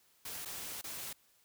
white noise with dropouts, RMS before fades -43 dBFS, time 0.25-1.13 s, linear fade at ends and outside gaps 5 ms, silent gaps 0.45-0.456 / 0.814-0.84 s, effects white hiss -69 dBFS RMS until 1.44 s

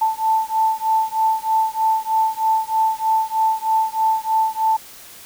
sine beating tone pair, 882 / 885.2 Hz, A5 / A5, +4 / +10 cents, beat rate 3.2 Hz, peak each -19 dBFS, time 0.01-4.77 s, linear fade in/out 10 ms, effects white hiss -41 dBFS RMS until 5.25 s

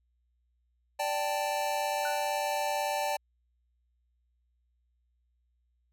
square chord, D suspended fourth, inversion none, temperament just, 587.3 / 783.1 / 881 Hz, D5 / G5 / A5, 0 / -2 / +2 cents, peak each -34 dBFS, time 0.99-3.17 s, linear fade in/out 10 ms
triangle tone with exponential decay, 1480 Hz, F#6, in tune, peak -31 dBFS, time 2.05-2.37 s, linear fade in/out 2 ms, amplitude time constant 68 ms
effects added 60 Hz sine -70 dBFS peak until 5.92 s + AAC 64 kbps

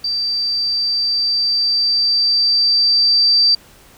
sine tone with level ramp, 4666 Hz, D8, 12 cents flat, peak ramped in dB -17 to -9 dBFS, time 0.04-3.55 s, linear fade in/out 5 ms, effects pink hiss -46 dBFS RMS until 3.97 s

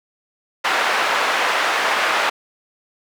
white band-pass noise, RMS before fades -19 dBFS, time 0.64-2.3 s, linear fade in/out 10 ms, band 630 to 1800 Hz, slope 12 dB/octave, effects none

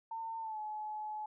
sine tone with pitch glide, 903 to 853.3 Hz, A5 to G#5, +45 to +47 cents, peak -38 dBFS, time 0.11-1.26 s, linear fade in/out 5 ms, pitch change -98 cents, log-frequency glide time 0.4-0.59 s, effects none

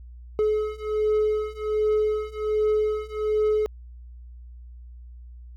triangle beating tone pair, 426.5 / 427.8 Hz, G#4 / A4, +46 / -49 cents, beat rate 1.3 Hz, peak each -23 / -22 dBFS, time 0.39-3.66 s, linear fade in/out 0 ms, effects added 60 Hz sine -40 dBFS peak until 5.56 s

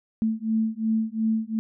sine beating tone pair, 220 / 222.8 Hz, A3 / A3, 0 / +22 cents, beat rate 2.8 Hz, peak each -25 dBFS, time 0.22-1.59 s, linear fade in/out 0 ms, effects none

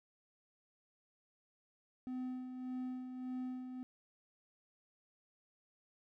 triangle tone with tremolo, 254.3 Hz, C4, 49 cents flat, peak -36 dBFS, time 2.07-3.83 s, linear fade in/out 0 ms, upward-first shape sine, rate 1.7 Hz, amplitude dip 50%, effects none

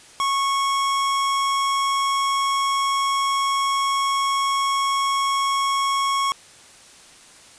square tone pair together, 1100 / 2211 Hz, C#6 / C#7, -14 / -5 cents, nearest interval octave, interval 1209 cents, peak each -20 / -32 dBFS, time 0.2-6.32 s, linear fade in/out 0 ms, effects white hiss -47 dBFS RMS until 7.58 s + resampled to 22050 Hz

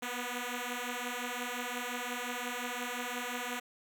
5% pulse beating tone pair, 242.3 / 248 Hz, B3 / B3, -33 / +7 cents, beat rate 5.7 Hz, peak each -27 dBFS, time 0.02-3.6 s, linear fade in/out 10 ms, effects none

